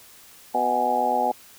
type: harmonic tone with a mistuned harmonic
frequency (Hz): 124.4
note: B2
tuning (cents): +13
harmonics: 2 / 3 / 4 / 5 / 6 / 7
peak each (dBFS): -32 / -34 / -29 / -29 / -24 / -23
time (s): 0.54-1.32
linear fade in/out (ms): 10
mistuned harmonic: 7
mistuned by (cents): -74
effects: white hiss -49 dBFS RMS until 1.58 s